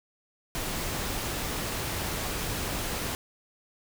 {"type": "noise", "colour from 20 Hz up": "pink", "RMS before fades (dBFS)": -32, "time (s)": [0.55, 3.15], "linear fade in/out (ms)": 0, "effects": []}